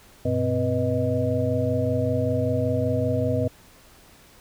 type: tone cluster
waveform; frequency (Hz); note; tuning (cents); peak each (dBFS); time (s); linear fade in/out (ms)
sine; 97 / 122.2 / 257.8 / 488.8 / 626; G2 / B2 / C4 / B4 / D#5; -18 / -18 / -26 / -18 / +10; -27; 0.25-3.48; 5
effects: pink hiss -52 dBFS RMS until 4.4 s